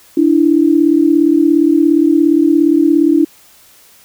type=tone pair together; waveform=sine; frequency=293.7 / 330.9 Hz; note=D4 / E4; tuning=0 / +7 cents; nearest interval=major second; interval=207 cents; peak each=-10 dBFS; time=0.17-3.25 s; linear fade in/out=5 ms; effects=white hiss -45 dBFS RMS until 4.04 s